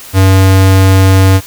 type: tone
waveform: square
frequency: 95.4 Hz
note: G2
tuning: 47 cents flat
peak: -4 dBFS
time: 0.13-1.41 s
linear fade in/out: 50 ms
effects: white hiss -31 dBFS RMS until 1.46 s